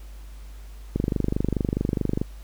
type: click train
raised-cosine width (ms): 3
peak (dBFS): -10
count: 32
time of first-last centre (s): 0.96-2.215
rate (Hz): 24.7
effects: added 50 Hz sine -38 dBFS peak until 2.43 s + pink hiss -54 dBFS RMS until 2.43 s